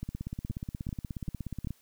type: two click trains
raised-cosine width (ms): 5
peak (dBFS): -22 / -23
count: 4 / 29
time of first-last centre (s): 0.5-1.672 / 0.03-1.707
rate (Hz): 2.56 / 16.7
effects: white hiss -65 dBFS RMS until 1.81 s